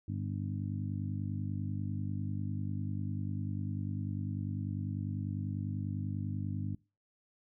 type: harmonic tone with a mistuned harmonic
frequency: 50.1 Hz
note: G1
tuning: 38 cents sharp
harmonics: 2 / 3 / 4 / 5 / 6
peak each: -36 / -40 / -42 / -44 / -46 dBFS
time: 0.08-6.75 s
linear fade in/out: 5 ms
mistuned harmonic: 6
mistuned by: -20 cents
effects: noise-tail reverb RT60 0.3 s tail -23 dB re dry